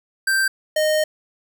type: tone pair in turn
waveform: square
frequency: 1568 / 617.1 Hz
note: G6 / D#5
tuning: 0 / -14 cents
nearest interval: octave + major third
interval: 1614 cents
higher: first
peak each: -17 dBFS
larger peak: neither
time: 0.27-0.48 / 0.76-1.04 s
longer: second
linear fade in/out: 5 ms
effects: none